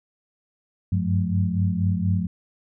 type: tone cluster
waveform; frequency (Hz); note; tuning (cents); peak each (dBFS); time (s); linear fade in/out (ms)
sine; 94.9 / 99.1 / 177.9 / 214.8; F#2 / G2 / F3 / A3; +44 / +19 / +32 / -41; -24 / -25 / -24 / -30; 0.92-2.27; 5
effects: none